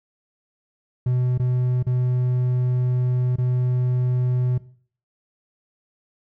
triangle tone with dropouts, 125.2 Hz, B2, 24 cents sharp, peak -16 dBFS, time 1.06-4.58 s, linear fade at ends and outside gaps 5 ms, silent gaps 1.378-1.396 / 1.828-1.866 / 3.36-3.383 s, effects noise-tail reverb RT60 0.5 s tail -18 dB re dry

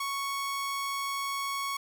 sawtooth tone, 1108.7 Hz, C#6, in tune, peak -27 dBFS, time 0-1.77 s, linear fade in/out 5 ms, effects 11-bit

